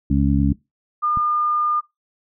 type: harmonic tone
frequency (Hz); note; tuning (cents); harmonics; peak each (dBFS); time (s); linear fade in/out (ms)
69.3; C#2; 0; 1 / 2 / 3 / 4; -20 / -20 / -20 / -20; 0.1-0.53; 5
type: clicks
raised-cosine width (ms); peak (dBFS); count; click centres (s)
5; -18 / -17; 2; 0.398 / 1.173
type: tone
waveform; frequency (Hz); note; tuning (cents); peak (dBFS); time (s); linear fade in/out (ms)
sine; 1210; D#6; -49; -17; 1.02-1.81; 20
effects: noise-tail reverb RT60 0.2 s tail -21 dB re dry